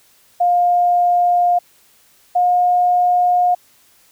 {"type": "tone pair in turn", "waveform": "sine", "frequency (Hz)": [707, 715.6], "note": ["F5", "F5"], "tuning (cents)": [21, 42], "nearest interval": "unison", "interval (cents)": 21, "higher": "second", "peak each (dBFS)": -11, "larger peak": "neither", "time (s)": [[0.4, 1.59], [2.35, 3.55]], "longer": "second", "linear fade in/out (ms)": 10, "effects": ["white hiss -53 dBFS RMS until 4.11 s"]}